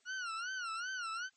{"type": "tone with vibrato", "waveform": "40% pulse", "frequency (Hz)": 1424, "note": "F6", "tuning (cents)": 33, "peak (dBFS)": -37, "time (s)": [0.05, 1.3], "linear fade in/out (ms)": 50, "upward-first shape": "sine", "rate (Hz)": 2.6, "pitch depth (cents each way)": 140, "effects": ["white hiss -72 dBFS RMS until 1.36 s", "MP3 32 kbps"]}